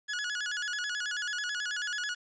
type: tone with vibrato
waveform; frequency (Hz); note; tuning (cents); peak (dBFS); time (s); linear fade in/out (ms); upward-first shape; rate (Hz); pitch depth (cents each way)
sawtooth; 1568; G6; 0; -28; 0.08-2.15; 20; square; 9.2; 130
effects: resampled to 16000 Hz + 10-bit